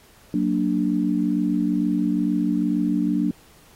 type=chord; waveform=sine; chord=Gb augmented; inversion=none; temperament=equal with one note detuned; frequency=185 / 231.5 / 293.7 Hz; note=Gb3 / Bb3 / D4; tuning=0 / -12 / 0 cents; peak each=-24 / -24 / -22 dBFS; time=0.34-3.31 s; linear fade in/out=2 ms; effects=pink hiss -53 dBFS RMS until 3.75 s + AAC 48 kbps